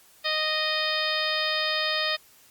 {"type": "harmonic tone with a mistuned harmonic", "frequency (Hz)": 620, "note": "D#5", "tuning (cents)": -6, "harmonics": [1, 2, 3, 4, 5, 6, 7, 8], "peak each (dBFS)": [-32, -33, -30, -33, -33, -31, -34, -33], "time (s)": [0.24, 2.17], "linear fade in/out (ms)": 20, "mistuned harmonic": 6, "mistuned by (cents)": -19, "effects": ["white hiss -56 dBFS RMS until 2.5 s", "Opus 48 kbps"]}